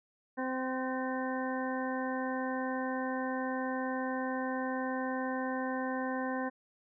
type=harmonic tone with a mistuned harmonic; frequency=259.2 Hz; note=C4; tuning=16 cents flat; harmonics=1 / 2 / 3 / 4 / 6 / 7; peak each=-35 / -38 / -40 / -41 / -43 / -43 dBFS; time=0.37-6.5 s; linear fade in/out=20 ms; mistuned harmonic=6; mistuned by=-21 cents; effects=none